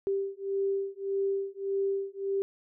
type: beating tone pair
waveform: sine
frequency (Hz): 392 / 393.7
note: G4 / G4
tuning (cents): 0 / +8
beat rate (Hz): 1.7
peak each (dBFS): -31 / -31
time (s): 0.07-2.42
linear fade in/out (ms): 0
effects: none